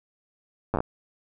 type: slowing click train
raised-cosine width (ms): 1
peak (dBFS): -11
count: 6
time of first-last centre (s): 0.74-0.804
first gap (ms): 9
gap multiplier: 1.18
effects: none